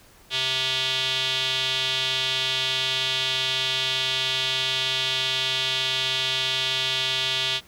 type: tone with band-pass filter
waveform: square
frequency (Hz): 130.81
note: C3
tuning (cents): 0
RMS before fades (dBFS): -25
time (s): 0.3-7.61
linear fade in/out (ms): 50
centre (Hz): 3400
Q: 4.2
effects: pink hiss -53 dBFS RMS until 7.67 s